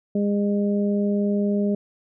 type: harmonic tone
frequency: 203.7 Hz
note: G#3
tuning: 33 cents flat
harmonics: 1 / 2 / 3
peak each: -20 / -26 / -30 dBFS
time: 0.15-1.75 s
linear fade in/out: 5 ms
effects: none